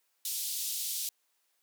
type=band-pass noise; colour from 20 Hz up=white; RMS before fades=-35 dBFS; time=0.25-1.09 s; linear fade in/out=2 ms; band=3400 to 16000 Hz; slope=24 dB/octave; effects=white hiss -75 dBFS RMS until 1.62 s + high-pass 400 Hz 12 dB/octave